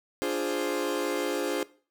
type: chord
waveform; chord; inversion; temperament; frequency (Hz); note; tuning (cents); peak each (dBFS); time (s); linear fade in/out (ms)
40% pulse; D half-diminished seventh; none; equal; 293.7 / 349.2 / 415.3 / 523.3; D4 / F4 / Ab4 / C5; 0 / 0 / 0 / 0; -32; 0.22-1.63; 0
effects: noise-tail reverb RT60 0.4 s tail -19 dB re dry